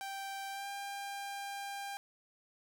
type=tone with pitch glide; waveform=sawtooth; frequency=784 to 798.2 Hz; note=G5 to G5; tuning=0 to +31 cents; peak=-36 dBFS; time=0.01-1.97 s; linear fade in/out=0 ms; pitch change=+31 cents; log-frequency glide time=0.5-0.68 s; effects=none